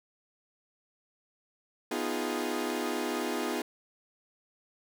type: chord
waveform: sawtooth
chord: F half-diminished seventh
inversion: second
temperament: equal with one note detuned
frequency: 246.9 / 311.1 / 349.2 / 413.6 Hz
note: Cb4 / Eb4 / F4 / Ab4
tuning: 0 / 0 / 0 / -7 cents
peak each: -32 dBFS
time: 1.91-3.62 s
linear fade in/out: 5 ms
effects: none